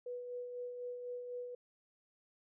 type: tone with tremolo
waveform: sine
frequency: 491.1 Hz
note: B4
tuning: 10 cents flat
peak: -39 dBFS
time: 0.06-1.55 s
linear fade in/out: 5 ms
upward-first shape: sine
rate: 4 Hz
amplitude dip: 40%
effects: none